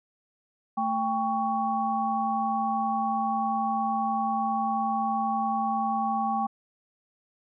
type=tone cluster; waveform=sine; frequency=222.4 / 794 / 1117 Hz; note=A3 / G5 / C#6; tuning=+19 / +22 / +13 cents; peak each=-31 / -26 / -31 dBFS; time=0.77-6.47 s; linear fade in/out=10 ms; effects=none